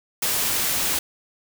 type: noise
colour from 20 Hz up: white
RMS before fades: -23 dBFS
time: 0.22-0.99 s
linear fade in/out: 5 ms
effects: none